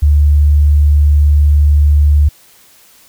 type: tone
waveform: sine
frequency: 73.42 Hz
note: D2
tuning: in tune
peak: -5 dBFS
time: 0.02-2.29 s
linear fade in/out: 10 ms
effects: white hiss -45 dBFS RMS until 3.08 s